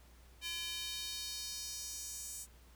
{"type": "tone with high-pass filter sweep", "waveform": "square", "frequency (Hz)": 340.1, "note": "F4", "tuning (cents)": -46, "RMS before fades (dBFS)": -43, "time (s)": [0.41, 2.47], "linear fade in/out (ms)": 50, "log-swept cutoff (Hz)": [2800, 7800], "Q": 2.2, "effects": ["added 60 Hz sine -58 dBFS peak until 2.75 s", "pink hiss -65 dBFS RMS until 2.75 s"]}